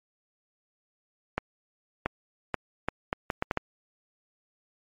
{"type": "accelerating click train", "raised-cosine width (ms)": 0.5, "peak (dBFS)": -11, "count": 9, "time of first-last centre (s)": [1.38, 3.573], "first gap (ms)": 680, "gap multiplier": 0.71, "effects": ["MP3 64 kbps"]}